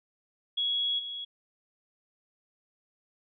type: tone with level steps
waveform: sine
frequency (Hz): 3339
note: G#7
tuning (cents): +9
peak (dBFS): -26 / -35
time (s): 0.57-1.25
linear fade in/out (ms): 10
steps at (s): 0.98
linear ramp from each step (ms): 20
effects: none